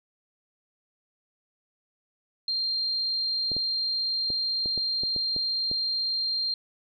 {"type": "tone", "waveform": "sine", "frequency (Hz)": 4186, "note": "C8", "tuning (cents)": 0, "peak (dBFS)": -25, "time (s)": [2.48, 6.54], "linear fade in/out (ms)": 2}
{"type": "clicks", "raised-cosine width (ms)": 2, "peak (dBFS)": -24, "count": 9, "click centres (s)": [3.517, 3.566, 4.303, 4.659, 4.777, 5.035, 5.163, 5.364, 5.714]}
{"effects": []}